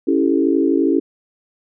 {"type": "chord", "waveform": "sine", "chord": "A dominant seventh", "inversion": "first", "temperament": "equal", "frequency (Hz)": [277.2, 329.6, 392, 440], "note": ["C#4", "E4", "G4", "A4"], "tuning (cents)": [0, 0, 0, 0], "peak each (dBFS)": [-17, -17, -20, -23], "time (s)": [0.07, 1], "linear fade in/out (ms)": 10, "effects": []}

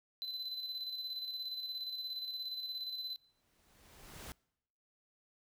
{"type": "tone with tremolo", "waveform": "triangle", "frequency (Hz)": 4030, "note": "B7", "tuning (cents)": 34, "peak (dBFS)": -36, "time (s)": [0.22, 3.16], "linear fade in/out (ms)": 0, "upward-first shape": "square", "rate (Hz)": 17, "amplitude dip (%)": 40}
{"type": "noise with exponential growth", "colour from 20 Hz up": "pink", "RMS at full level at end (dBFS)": -46, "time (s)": [3.17, 4.32], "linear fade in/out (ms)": 0, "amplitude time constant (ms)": 250}
{"effects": ["noise-tail reverb RT60 0.8 s tail -25 dB re dry"]}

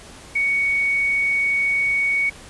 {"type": "tone with quantisation", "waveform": "sine", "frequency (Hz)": 2233, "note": "C#7", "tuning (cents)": 12, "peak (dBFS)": -17, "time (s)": [0.35, 2.3], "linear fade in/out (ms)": 10, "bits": 7, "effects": ["pink hiss -42 dBFS RMS until 2.49 s", "resampled to 24000 Hz"]}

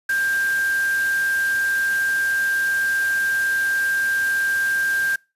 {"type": "tone in noise", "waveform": "sine", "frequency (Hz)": 1590, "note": "G6", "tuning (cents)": 24, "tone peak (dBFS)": -18, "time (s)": [0.09, 5.16], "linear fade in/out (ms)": 5, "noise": "white", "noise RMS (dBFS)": -34, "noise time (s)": [0.09, 5.16], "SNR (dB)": 13, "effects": ["noise-tail reverb RT60 0.3 s tail -26 dB re dry", "resampled to 32000 Hz"]}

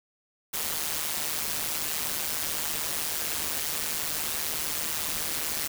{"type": "noise with amplitude modulation", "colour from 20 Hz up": "white", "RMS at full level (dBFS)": -27, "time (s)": [0.53, 5.68], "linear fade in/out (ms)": 10, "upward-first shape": "sine", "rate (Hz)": 154, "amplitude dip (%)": 80, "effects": []}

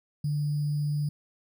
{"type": "tone with sample-and-hold", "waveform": "sine", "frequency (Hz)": 147.5, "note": "D3", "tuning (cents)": 8, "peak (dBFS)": -25, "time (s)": [0.24, 1.09], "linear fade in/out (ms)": 5, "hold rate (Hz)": 4900, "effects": []}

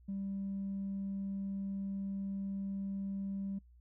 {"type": "tone with tanh clipping", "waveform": "triangle", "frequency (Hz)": 196, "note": "G3", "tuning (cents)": 0, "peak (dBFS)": -36, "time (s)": [0.08, 3.59], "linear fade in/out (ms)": 10, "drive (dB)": 5, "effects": ["noise-tail reverb RT60 0.1 s tail -24 dB re dry", "added 60 Hz sine -58 dBFS peak until 3.8 s"]}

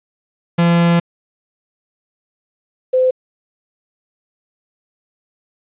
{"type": "tone pair in turn", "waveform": ["45% pulse", "sine"], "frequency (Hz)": [170.7, 513], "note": ["F3", "C5"], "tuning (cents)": [-39, -34], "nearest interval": "octave + perfect fifth", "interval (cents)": 1905, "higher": "second", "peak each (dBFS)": -10, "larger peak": "neither", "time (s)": [[0.58, 1], [2.93, 3.11]], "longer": "first", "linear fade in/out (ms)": 10, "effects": ["resampled to 8000 Hz", "8-bit"]}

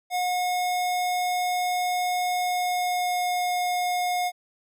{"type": "tone with pitch glide", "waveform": "square", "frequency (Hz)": [723, 718.8], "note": ["F#5", "F5"], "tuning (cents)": [-40, 50], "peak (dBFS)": -24, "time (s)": [0.1, 4.32], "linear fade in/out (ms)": 50, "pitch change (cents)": -10, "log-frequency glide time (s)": [2.29, 3.52], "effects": []}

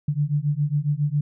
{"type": "beating tone pair", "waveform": "sine", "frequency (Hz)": [143.2, 150.5], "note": ["D3", "D3"], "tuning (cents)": [-43, 43], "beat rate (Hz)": 7.3, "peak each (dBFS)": -23, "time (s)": [0.08, 1.21], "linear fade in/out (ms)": 5, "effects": []}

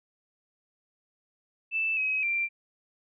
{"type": "tone with pitch steps", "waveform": "sine", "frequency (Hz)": [2642, 2544, 2363], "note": ["E7", "D#7", "D7"], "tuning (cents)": [3, 38, 10], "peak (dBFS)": -25, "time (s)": [1.71, 2.49], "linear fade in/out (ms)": 50, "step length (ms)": 260, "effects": []}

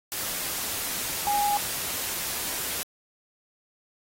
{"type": "tone in noise", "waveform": "sine", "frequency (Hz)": 821, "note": "G#5", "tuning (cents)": -20, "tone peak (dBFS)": -22, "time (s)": [1.27, 1.57], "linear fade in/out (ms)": 0, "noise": "white", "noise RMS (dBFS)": -31, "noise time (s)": [0.12, 2.83], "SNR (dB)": 6, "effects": ["AAC 48 kbps"]}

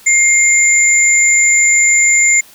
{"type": "tone pair together", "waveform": "sine", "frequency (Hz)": [2119, 7127], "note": ["C7", "A8"], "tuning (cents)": [21, 21], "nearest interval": "octave + major sixth", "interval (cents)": 2100, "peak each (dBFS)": -10, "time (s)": [0.06, 2.41], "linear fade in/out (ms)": 10, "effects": ["white hiss -42 dBFS RMS until 2.54 s"]}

